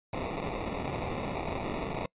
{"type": "noise with sample-and-hold", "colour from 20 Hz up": "violet", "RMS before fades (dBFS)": -34, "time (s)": [0.13, 2.06], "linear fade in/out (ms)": 2, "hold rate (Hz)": 1575, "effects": ["noise-tail reverb RT60 0.1 s tail -25 dB re dry", "resampled to 8000 Hz"]}